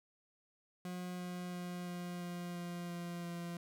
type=tone with pitch steps; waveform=40% pulse; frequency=180 / 178.86 / 177.73 / 176.6 / 175.48 / 174.37 / 173.27 / 172.17 Hz; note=F#3 / F3 / F3 / F3 / F3 / F3 / F3 / F3; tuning=-47 / +42 / +31 / +20 / +9 / -2 / -13 / -24 cents; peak=-40 dBFS; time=0.85-3.57 s; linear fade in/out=2 ms; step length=340 ms; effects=none